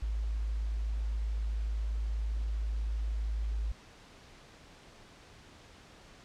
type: tone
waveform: sine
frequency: 53.8 Hz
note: A1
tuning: 38 cents flat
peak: -30 dBFS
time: 0.02-3.72 s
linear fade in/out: 5 ms
effects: pink hiss -55 dBFS RMS until 6.24 s + low-pass 6000 Hz 12 dB/octave